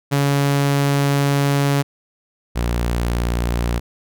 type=tone pair in turn; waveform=sawtooth; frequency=141 / 59.06 Hz; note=C#3 / A#1; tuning=+30 / +23 cents; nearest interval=octave + minor third; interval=1507 cents; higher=first; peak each=-11 / -14 dBFS; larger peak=first; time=0.11-1.83 / 2.55-3.8 s; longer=first; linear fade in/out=20 ms; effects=none